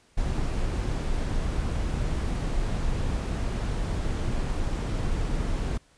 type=noise; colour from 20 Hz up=brown; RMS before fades=-27 dBFS; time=0.17-5.78 s; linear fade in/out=10 ms; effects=pink hiss -61 dBFS RMS until 5.97 s + resampled to 22050 Hz